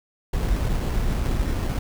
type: noise with sample-and-hold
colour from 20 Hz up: brown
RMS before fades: -23 dBFS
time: 0.33-1.79 s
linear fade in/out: 5 ms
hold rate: 3675 Hz
effects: none